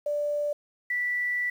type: tone pair in turn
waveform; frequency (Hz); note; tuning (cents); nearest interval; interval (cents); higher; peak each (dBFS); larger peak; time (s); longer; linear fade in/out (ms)
sine; 587.3 / 1964.6; D5 / B6; 0 / -10; octave + major sixth; 2090; second; -25; neither; 0.06-0.53 / 0.9-1.5; second; 5
effects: 9-bit